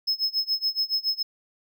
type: tone with tremolo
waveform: triangle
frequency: 5180 Hz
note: E8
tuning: 31 cents flat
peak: -19 dBFS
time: 0.07-1.23 s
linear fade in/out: 10 ms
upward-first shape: sine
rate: 7.1 Hz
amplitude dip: 95%
effects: none